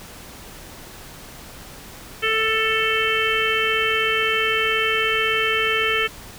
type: harmonic tone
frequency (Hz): 442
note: A4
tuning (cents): +8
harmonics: 1 / 3 / 4 / 5 / 6 / 7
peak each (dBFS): -25 / -25 / -25 / -25 / -25 / -25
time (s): 2.22-6.08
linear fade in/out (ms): 20
effects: pink hiss -40 dBFS RMS until 6.38 s